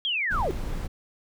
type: linear sweep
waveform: sine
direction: down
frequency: 3322 to 311.4 Hz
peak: -24 dBFS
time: 0.05-0.51 s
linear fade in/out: 0 ms
type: noise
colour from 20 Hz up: brown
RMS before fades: -30 dBFS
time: 0.3-0.88 s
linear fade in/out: 20 ms
effects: none

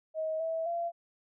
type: tone with pitch steps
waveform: sine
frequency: 633 / 651 / 683 Hz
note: D#5 / E5 / F5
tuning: +30 / -22 / -39 cents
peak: -30 dBFS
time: 0.14-0.92 s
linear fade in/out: 50 ms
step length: 260 ms
effects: none

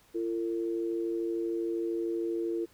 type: tone pair together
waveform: sine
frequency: 340.5 / 453.4 Hz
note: F4 / A#4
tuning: -44 / -48 cents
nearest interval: perfect fourth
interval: 496 cents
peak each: -30 / -35 dBFS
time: 0.14-2.66 s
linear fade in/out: 20 ms
effects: pink hiss -62 dBFS RMS until 2.73 s

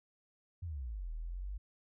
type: exponential two-way sweep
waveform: sine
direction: down then up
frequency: 92.5 to 38.69 to 51.3 Hz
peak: -38 dBFS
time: 0.62-1.58 s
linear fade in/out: 10 ms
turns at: 1.12 s
effects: none

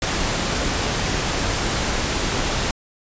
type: noise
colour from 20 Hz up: pink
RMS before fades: -22 dBFS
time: 0.02-2.71 s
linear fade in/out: 2 ms
effects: resampled to 16000 Hz

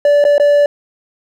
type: tone with dropouts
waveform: triangle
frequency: 580 Hz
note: D5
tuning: 22 cents flat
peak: -5 dBFS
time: 0.05-0.66 s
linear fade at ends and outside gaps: 2 ms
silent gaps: 0.241-0.25 / 0.381-0.398 s
effects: none

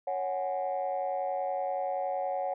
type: chord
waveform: sine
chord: C# suspended fourth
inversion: none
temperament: equal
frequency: 554.4 / 740 / 830.6 Hz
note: C#5 / F#5 / G#5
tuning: 0 / 0 / 0 cents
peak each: -32 / -31 / -37 dBFS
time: 0.07-2.54 s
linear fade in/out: 5 ms
effects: tanh soft clip ceiling -23 dBFS

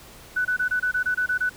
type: tone bursts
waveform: sine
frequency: 1491 Hz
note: F#6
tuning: 13 cents sharp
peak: -20 dBFS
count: 10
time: 0.36-1.496 s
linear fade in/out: 10 ms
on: 92 ms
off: 24 ms
effects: pink hiss -46 dBFS RMS until 1.56 s

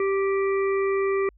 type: harmonic tone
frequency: 391 Hz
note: G4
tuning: 4 cents flat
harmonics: 1 / 3 / 5 / 6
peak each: -21 / -31 / -35 / -37 dBFS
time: 0-1.29 s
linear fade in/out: 2 ms
effects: added 50 Hz sine -53 dBFS peak until 1.37 s

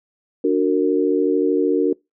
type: chord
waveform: sine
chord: D augmented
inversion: none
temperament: just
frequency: 293.7 / 367.1 / 458.9 Hz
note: D4 / F#4 / A#4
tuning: 0 / -14 / -27 cents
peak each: -19 dBFS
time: 0.44-1.93 s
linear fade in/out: 5 ms
effects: noise-tail reverb RT60 0.2 s tail -24 dB re dry

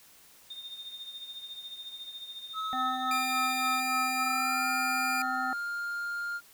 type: tone with tremolo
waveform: sine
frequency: 3653 Hz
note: A#7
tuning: 36 cents flat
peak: -37 dBFS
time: 0.5-3.8 s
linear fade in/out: 5 ms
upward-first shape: triangle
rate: 14 Hz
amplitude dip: 70%
type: tone with pitch glide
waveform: triangle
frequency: 1288 to 1404.6 Hz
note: E6 to F6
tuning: -41 to +10 cents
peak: -30 dBFS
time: 2.53-6.41 s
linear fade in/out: 50 ms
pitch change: +151 cents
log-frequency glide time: 4.18-4.69 s
type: harmonic tone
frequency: 256.9 Hz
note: C4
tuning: 32 cents flat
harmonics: 1 / 3 / 5 / 7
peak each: -39 / -33 / -35 / -42 dBFS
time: 2.73-5.53 s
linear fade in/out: 0 ms
type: tone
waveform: sawtooth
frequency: 2400 Hz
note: D7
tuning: 37 cents sharp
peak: -28 dBFS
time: 3.11-5.22 s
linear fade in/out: 2 ms
effects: white hiss -57 dBFS RMS until 6.53 s

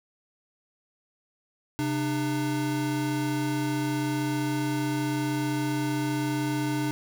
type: tone pair together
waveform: square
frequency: 133.63 / 300 Hz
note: C3 / D4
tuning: +37 / +37 cents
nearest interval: octave + major second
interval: 1400 cents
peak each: -31 / -28 dBFS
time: 1.79-6.91 s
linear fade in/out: 0 ms
effects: none

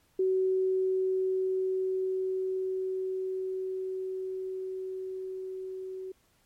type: tone with level ramp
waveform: sine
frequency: 376.3 Hz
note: F#4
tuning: 29 cents sharp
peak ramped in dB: -23 to -36 dBFS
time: 0.19-6.12 s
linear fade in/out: 5 ms
effects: pink hiss -68 dBFS RMS until 6.45 s + MP3 64 kbps

